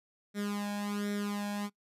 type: tone with flanger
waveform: sawtooth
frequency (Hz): 204.8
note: G#3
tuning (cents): -24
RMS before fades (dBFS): -35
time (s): 0.34-1.7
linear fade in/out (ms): 50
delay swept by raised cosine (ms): 0.53 to 1.22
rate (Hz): 1.3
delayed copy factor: +0.8
effects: noise-tail reverb RT60 0.1 s tail -22 dB re dry + resampled to 32000 Hz